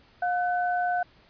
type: tone pair together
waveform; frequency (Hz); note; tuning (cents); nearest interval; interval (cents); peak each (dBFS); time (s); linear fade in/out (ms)
sine; 714.1 / 1510; F5 / F#6; +38 / +35; octave + minor second; 1297; -24 / -31; 0.22-1.03; 5
effects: pink hiss -58 dBFS RMS until 1.29 s + resampled to 11025 Hz

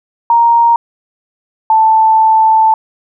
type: tone pair in turn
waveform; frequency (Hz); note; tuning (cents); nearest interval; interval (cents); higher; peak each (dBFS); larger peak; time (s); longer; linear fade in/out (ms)
sine; 934 / 881.6; A#5 / A5; +3 / +3; minor second; 100; first; -5; neither; 0.3-0.76 / 1.7-2.74; second; 2
effects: none

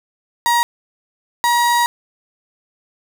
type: tone pair in turn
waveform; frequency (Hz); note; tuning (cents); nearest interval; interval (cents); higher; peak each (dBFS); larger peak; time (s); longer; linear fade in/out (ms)
35% pulse; 948 / 954; A#5 / A#5; +29 / +40; unison; 11; second; -11; neither; 0.46-0.63 / 1.44-1.86; second; 0
effects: none

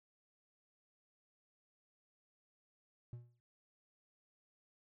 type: tone with exponential decay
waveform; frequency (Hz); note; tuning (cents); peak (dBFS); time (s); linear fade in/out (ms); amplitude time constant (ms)
triangle; 120; B2; -49; -40; 3.13-3.4; 0; 58
effects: none

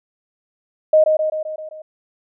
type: tone with echo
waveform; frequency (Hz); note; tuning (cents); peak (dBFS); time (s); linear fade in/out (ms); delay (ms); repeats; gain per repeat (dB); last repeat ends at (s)
sine; 622.3; D#5; 0; -8; 0.93-1.04; 5; 130; 6; -4; 1.82
effects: none

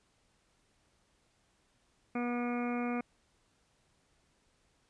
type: harmonic tone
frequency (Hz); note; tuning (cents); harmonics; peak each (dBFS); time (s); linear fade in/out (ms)
242; B3; -35; 1 / 2 / 3 / 4 / 5 / 6 / 7 / 8 / 9 / 10; -33 / -40 / -41 / -51 / -44 / -48 / -56 / -57 / -46 / -48; 2.15-3.01; 5
effects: pink hiss -72 dBFS RMS until 4.89 s + resampled to 22050 Hz

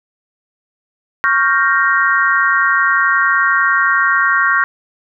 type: chord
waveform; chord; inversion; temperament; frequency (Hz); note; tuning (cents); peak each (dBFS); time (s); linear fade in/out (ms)
sine; G half-diminished seventh; second; equal; 1108.7 / 1396.9 / 1568 / 1864.7; Db6 / F6 / G6 / Bb6; 0 / 0 / 0 / 0; -16; 1.24-4.64; 0
effects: none

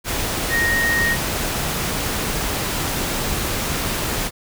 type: tone in noise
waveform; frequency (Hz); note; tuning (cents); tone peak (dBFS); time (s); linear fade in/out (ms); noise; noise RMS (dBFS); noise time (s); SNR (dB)
sine; 1864.7; A#6; 0; -17; 0.49-1.17; 50; pink; -23; 0.04-4.31; +3
effects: none

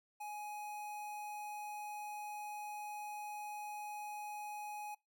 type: tone with notch filter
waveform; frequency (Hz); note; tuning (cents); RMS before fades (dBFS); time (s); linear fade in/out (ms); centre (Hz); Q
square; 837; G#5; +13; -45; 0.2-4.95; 10; 4600; 1.6
effects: noise-tail reverb RT60 0.2 s tail -23 dB re dry

